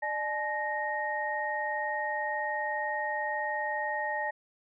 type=tone cluster; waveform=sine; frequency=602 / 857 / 1861 Hz; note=D5 / A5 / A#6; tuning=+43 / -46 / -3 cents; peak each=-36 / -33 / -33 dBFS; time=0.02-4.31 s; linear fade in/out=10 ms; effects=none